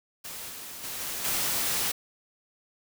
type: noise with level steps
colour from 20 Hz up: white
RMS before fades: -39 / -41 / -36 / -34 / -28 dBFS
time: 0.24-1.92 s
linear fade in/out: 10 ms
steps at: 0.49 / 0.83 / 0.99 / 1.24 s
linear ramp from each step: 10 ms
effects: none